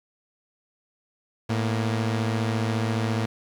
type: tone pair together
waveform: sawtooth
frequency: 110.41 / 235.3 Hz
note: A2 / A#3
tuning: +6 / +16 cents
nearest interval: octave + minor second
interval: 1310 cents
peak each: -20 / -26 dBFS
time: 1.49-3.26 s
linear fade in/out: 10 ms
effects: low-pass 6000 Hz 12 dB/octave + 9-bit